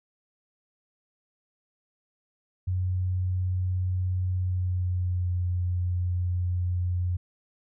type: tone with pitch glide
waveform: sine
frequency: 91.7 to 89.4 Hz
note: F#2 to F2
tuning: -15 to +41 cents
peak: -24 dBFS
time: 2.67-7.17 s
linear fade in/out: 10 ms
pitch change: -44 cents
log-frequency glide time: 4.35-5.34 s
effects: none